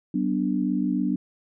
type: chord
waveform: sine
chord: B minor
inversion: second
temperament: equal with one note detuned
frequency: 189.87 / 246.9 / 293.7 Hz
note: F#3 / B3 / D4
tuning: +45 / 0 / 0 cents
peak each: -26 dBFS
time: 0.14-1.16 s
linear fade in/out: 5 ms
effects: none